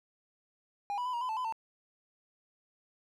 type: tone with pitch steps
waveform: triangle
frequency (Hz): 812 / 982 / 1004 / 948 / 1011 / 880 / 1010 / 897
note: G#5 / B5 / B5 / A#5 / B5 / A5 / B5 / A5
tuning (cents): -39 / -10 / +28 / +29 / +40 / 0 / +39 / +33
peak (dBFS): -30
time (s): 0.9-1.524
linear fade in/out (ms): 0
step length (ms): 78
effects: none